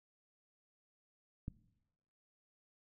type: click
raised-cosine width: 5 ms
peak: -28 dBFS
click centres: 1.481 s
effects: noise-tail reverb RT60 0.9 s tail -19 dB re dry